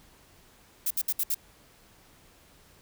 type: noise bursts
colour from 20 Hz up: violet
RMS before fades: -27 dBFS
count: 5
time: 0.86-1.346 s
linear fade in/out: 5 ms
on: 46 ms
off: 64 ms
effects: pink hiss -58 dBFS RMS until 2.81 s